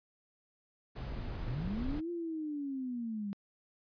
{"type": "noise", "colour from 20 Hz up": "brown", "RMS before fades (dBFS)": -39, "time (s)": [0.95, 2.01], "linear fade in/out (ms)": 20}
{"type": "linear two-way sweep", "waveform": "sine", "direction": "up then down", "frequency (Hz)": [106.6, 349.2, 195.8], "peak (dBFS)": -35, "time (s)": [1.47, 3.33], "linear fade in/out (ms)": 0, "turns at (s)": 2.1}
{"effects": ["resampled to 11025 Hz"]}